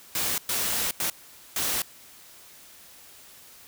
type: noise bursts at uneven times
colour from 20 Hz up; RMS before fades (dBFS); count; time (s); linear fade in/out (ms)
white; -27; 4; 0.15-0.38 / 0.49-0.91 / 1-1.1 / 1.56-1.82; 2
effects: white hiss -50 dBFS RMS until 3.67 s